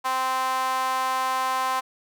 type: tone with high-pass filter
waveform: sawtooth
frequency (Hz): 260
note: C4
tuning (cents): -11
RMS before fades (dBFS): -25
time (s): 0.04-1.81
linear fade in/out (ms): 20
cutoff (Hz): 940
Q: 6
effects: none